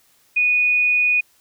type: tone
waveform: sine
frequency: 2475 Hz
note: D#7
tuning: 10 cents flat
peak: -14 dBFS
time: 0.36-1.21 s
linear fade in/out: 10 ms
effects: white hiss -58 dBFS RMS until 1.4 s